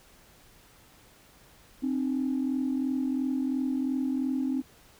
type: tone pair together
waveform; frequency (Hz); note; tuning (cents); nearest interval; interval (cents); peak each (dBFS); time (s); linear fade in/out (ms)
sine; 261.6 / 304.5; C4 / D#4; 0 / -37; minor third; 263; -26 / -31; 1.82-4.62; 20
effects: tanh soft clip ceiling -20 dBFS + pink hiss -57 dBFS RMS until 4.99 s